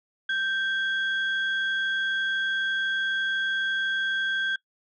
sine tone pair together, 1568 / 3322 Hz, G6 / G#7, 0 / 0 cents, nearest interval octave + minor second, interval 1300 cents, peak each -24 / -31 dBFS, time 0.29-4.56 s, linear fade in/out 5 ms, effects noise-tail reverb RT60 0.1 s tail -21 dB re dry + tanh soft clip ceiling -17 dBFS

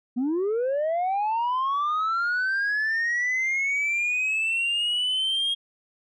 sine linear sweep, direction up, 232.8 to 3268 Hz, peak -20 dBFS, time 0.16-5.55 s, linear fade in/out 20 ms, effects tanh soft clip ceiling -21 dBFS

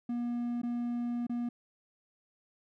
triangle tone with dropouts, 239.6 Hz, A#3, 48 cents sharp, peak -29 dBFS, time 0.09-1.49 s, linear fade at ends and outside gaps 5 ms, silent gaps 0.618-0.632 / 1.268-1.295 s, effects none

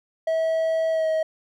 triangle tone with pitch glide, 647 to 635.5 Hz, E5 to D#5, -32 to +36 cents, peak -18 dBFS, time 0.27-1.23 s, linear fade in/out 5 ms, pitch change -32 cents, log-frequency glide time 0.91-1.07 s, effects none

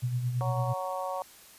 sine tone with tremolo, 123.47 Hz, B2, in tune, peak -25 dBFS, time 0.02-0.74 s, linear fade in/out 20 ms, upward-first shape sine, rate 9 Hz, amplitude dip 50%
harmonic tone, 185.5 Hz, F#3, 5 cents sharp, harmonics 3 / 4 / 5 / 6, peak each -35 / -36 / -37 / -38 dBFS, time 0.41-1.22 s, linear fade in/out 0 ms
effects white hiss -53 dBFS RMS until 1.58 s + resampled to 32000 Hz

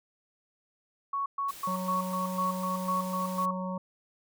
sine tone bursts, 1112 Hz, C#6, 5 cents sharp, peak -28 dBFS, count 10, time 1.13-3.51 s, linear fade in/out 5 ms, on 130 ms, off 120 ms
white noise, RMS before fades -46 dBFS, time 1.48-3.46 s, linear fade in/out 10 ms
harmonic tone, 185 Hz, F#3, in tune, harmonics 1 / 3 / 5 / 6, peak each -33 / -38 / -40 / -41 dBFS, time 1.67-3.78 s, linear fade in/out 5 ms
effects none

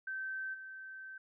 sine tone with level steps, 1547 Hz, G6, 23 cents flat, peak -37 / -45 dBFS, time 0.07-1.18 s, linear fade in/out 5 ms, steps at 0.53 s, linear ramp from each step 20 ms, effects none

